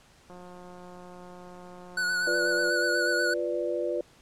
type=click train; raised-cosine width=1 ms; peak=-34 dBFS; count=430; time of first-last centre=0.3-2.697 s; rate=179 Hz
type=tone with vibrato; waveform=square; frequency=1474 Hz; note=F#6; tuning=7 cents flat; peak=-26 dBFS; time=1.97-3.34 s; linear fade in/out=5 ms; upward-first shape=sine; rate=8.2 Hz; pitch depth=35 cents each way
type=chord; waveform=sine; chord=B diminished; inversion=second; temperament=equal; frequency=349.2 / 493.9 / 587.3 Hz; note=F4 / B4 / D5; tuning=0 / 0 / 0 cents; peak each=-31 dBFS; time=2.27-4.01 s; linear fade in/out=2 ms
effects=pink hiss -58 dBFS RMS until 4.21 s + low-pass 9000 Hz 12 dB/octave